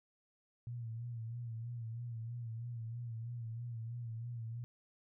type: tone with vibrato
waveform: sine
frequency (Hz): 116.54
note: A#2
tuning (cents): 0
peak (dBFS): -40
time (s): 0.67-4.64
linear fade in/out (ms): 0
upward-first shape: sine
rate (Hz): 3.1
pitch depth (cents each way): 63
effects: none